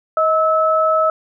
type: tone pair together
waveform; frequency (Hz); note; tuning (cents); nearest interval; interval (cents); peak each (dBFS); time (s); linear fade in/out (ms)
sine; 632.2 / 1300; D#5 / E6; +27 / -24; octave; 1249; -15; 0.17-1.1; 2
effects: none